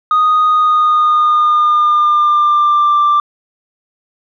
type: tone with pitch glide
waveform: sine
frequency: 1242 to 1179.1 Hz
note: D#6 to D6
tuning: -3 to +7 cents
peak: -6 dBFS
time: 0.11-3.2 s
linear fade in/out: 2 ms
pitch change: -90 cents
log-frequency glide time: 0.46-3 s
effects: tanh soft clip ceiling -6 dBFS